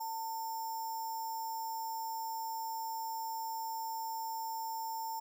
sine tone with sample-and-hold, 900 Hz, A5, 39 cents sharp, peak -36 dBFS, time 0-5.2 s, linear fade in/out 10 ms, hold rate 6300 Hz, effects none

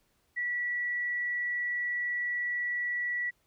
sine tone, 1946 Hz, B6, 26 cents flat, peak -29 dBFS, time 0.36-3.31 s, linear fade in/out 20 ms, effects pink hiss -72 dBFS RMS until 3.46 s

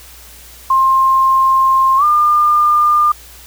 sine tone with pitch glide, 1060 to 1203.6 Hz, C6 to D6, +22 to +42 cents, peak -8 dBFS, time 0.7-3.12 s, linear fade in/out 5 ms, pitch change +220 cents, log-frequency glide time 1.97-2.04 s, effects added 60 Hz sine -41 dBFS peak until 3.46 s + white hiss -39 dBFS RMS until 3.46 s

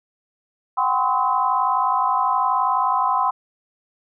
sine tone cluster, 740 / 792 / 1021 / 1080 / 1283 Hz, F#5 / G5 / C6 / C#6 / E6, 0 / +18 / -43 / -45 / -47 cents, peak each -26 / -24 / -19 / -28 / -26 dBFS, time 0.77-3.31 s, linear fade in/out 10 ms, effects none

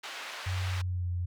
white band-pass noise, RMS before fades -41 dBFS, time 0.03-0.82 s, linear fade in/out 10 ms, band 690 to 3000 Hz, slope 12 dB/octave
sine tone with pitch glide, 92.5 to 88.42 Hz, F#2 to F2, 0 to +22 cents, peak -29 dBFS, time 0.46-1.26 s, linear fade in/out 10 ms, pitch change -78 cents, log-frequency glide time 0.69-1.09 s
effects none

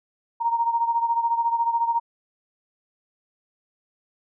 sine beating tone pair, 928 / 942 Hz, A#5 / A#5, -8 / +18 cents, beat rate 14 Hz, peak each -21 / -26 dBFS, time 0.4-2 s, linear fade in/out 20 ms, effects none

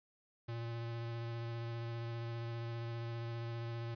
square tone with vibrato, 116.54 Hz, A#2, in tune, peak -40 dBFS, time 0.48-3.95 s, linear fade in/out 10 ms, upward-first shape sine, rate 15 Hz, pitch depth 14 cents each way, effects resampled to 11025 Hz + 12-bit

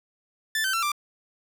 sawtooth tone with pitch steps, 1760 / 1541 / 1349.3 / 1181.5 Hz, A6 / G6 / E6 / D6, 0 / -30 / +40 / +10 cents, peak -20 dBFS, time 0.55-0.918 s, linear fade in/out 2 ms, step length 92 ms, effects none

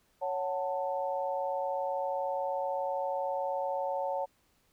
sine chord, F# minor, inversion second, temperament just, 555 / 740 / 888 Hz, C#5 / F#5 / A5, +2 / 0 / +16 cents, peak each -33 / -36 / -35 dBFS, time 0.21-4.26 s, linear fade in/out 20 ms, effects pink hiss -70 dBFS RMS until 4.72 s

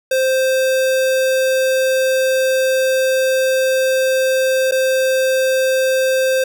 square tone with dropouts, 523.3 Hz, C5, in tune, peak -14 dBFS, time 0.11-6.44 s, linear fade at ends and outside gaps 5 ms, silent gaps 4.712-4.72 s, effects none

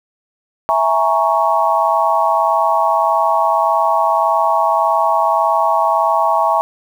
sine chord, A# half-diminished seventh, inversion second, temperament equal, 659.3 / 830.6 / 932.3 / 1108.7 Hz, E5 / G#5 / A#5 / C#6, 0 / 0 / 0 / 0 cents, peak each -17 dBFS, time 0.69-6.61 s, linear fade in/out 0 ms, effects 7-bit

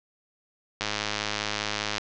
click train, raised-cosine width 0.2 ms, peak -10 dBFS, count 124, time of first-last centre 0.81-1.981 s, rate 105 Hz, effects resampled to 16000 Hz + 7-bit

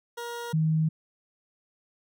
20% pulse / sine tone pair in turn, 473.5 / 158.01 Hz, A#4 / D#3, +27 / +27 cents, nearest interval octave + perfect fifth, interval 1900 cents, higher first, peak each -29 / -21 dBFS, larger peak second, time 0.17-0.53 / 0.53-0.89 s, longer neither, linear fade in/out 10 ms, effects none

